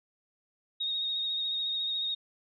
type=tone with vibrato; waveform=sine; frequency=3734 Hz; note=A#7; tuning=2 cents sharp; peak=-29 dBFS; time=0.8-2.15 s; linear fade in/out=10 ms; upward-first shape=sine; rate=14 Hz; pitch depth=25 cents each way; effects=none